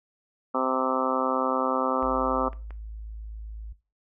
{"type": "harmonic tone", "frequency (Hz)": 130.4, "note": "C3", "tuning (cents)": -5, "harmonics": [2, 3, 4, 5, 6, 7, 8, 9, 10], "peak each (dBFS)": [-30, -35, -30, -34, -34, -32, -35, -29, -32], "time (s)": [0.54, 2.49], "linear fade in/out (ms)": 10}
{"type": "tone", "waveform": "sine", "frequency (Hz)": 53.9, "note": "A1", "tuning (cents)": -35, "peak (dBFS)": -35, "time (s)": [2.02, 3.73], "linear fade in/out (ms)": 10}
{"type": "clicks", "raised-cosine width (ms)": 0.5, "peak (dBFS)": -30, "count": 3, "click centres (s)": [2.027, 2.531, 2.707]}
{"effects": ["noise-tail reverb RT60 0.3 s tail -17 dB re dry"]}